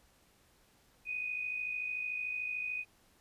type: tone with amplitude modulation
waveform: sine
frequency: 2489 Hz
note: D#7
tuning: in tune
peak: -32 dBFS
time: 1.05-2.85 s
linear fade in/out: 50 ms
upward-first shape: sine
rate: 53.5 Hz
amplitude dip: 55%
effects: pink hiss -67 dBFS RMS until 3.2 s + resampled to 32000 Hz